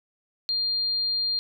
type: tone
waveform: sine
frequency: 4200 Hz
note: C8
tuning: 6 cents sharp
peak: -23 dBFS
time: 0.49-1.39 s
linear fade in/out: 0 ms
effects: none